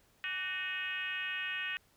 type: tone with frequency modulation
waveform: sine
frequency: 2189 Hz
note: C#7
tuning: 22 cents flat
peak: -34 dBFS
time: 0.24-1.77 s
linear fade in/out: 0 ms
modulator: 345 Hz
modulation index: 2.1
effects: pink hiss -68 dBFS RMS until 1.96 s